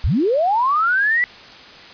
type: linear sweep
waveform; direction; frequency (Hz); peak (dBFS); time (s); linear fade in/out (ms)
sine; up; 40.89 to 1990; -14; 0.04-1.24; 0
effects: white hiss -40 dBFS RMS until 1.93 s + resampled to 11025 Hz